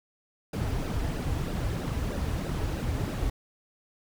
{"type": "noise with flanger", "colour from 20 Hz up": "brown", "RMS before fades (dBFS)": -30, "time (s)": [0.53, 3.3], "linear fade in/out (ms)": 5, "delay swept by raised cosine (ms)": [0.9, 5.7], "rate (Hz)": 3.1, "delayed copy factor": -0.65, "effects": []}